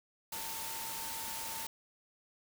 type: tone in noise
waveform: sine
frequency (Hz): 900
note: A5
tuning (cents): +39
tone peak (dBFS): -46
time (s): 0.32-1.67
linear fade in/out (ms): 5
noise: white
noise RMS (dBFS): -41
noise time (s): 0.32-1.67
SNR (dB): -8
effects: none